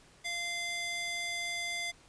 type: tone with high-pass filter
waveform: square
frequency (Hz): 692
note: F5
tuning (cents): -16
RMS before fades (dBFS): -36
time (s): 0.24-1.92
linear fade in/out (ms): 20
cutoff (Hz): 1900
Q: 1.2
effects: pink hiss -60 dBFS RMS until 2.08 s + resampled to 22050 Hz